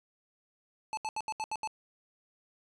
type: tone bursts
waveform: square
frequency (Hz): 870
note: A5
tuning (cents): -20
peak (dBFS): -33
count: 7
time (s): 0.93-1.674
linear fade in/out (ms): 0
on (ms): 42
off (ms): 75
effects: resampled to 22050 Hz + 12-bit